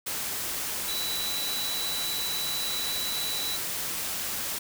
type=tone in noise; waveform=sine; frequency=3951 Hz; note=B7; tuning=in tune; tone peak=-31 dBFS; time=0.88-3.57 s; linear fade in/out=10 ms; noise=white; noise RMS=-32 dBFS; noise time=0.06-4.59 s; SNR=-2 dB; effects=none